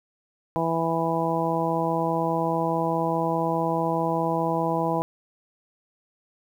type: harmonic tone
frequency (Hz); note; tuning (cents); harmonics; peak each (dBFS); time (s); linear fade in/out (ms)
164.81; E3; 0; 1 / 2 / 3 / 4 / 5 / 6; -29 / -29 / -29 / -29 / -29 / -29; 0.56-5.02; 0
effects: 9-bit